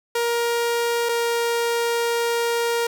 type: tone pair in turn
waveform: sawtooth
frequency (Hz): 470.6 / 468.9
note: A#4 / A#4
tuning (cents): +16 / +10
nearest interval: unison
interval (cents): 6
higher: first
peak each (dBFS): -16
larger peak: neither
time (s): 0.15-1.09 / 1.09-2.87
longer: second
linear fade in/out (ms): 5
effects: none